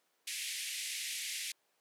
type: band-pass noise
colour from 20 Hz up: pink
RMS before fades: -40 dBFS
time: 0.27-1.52 s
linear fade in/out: 5 ms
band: 2000 to 12000 Hz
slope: 48 dB/octave
effects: pink hiss -75 dBFS RMS until 1.8 s + high-pass 400 Hz 12 dB/octave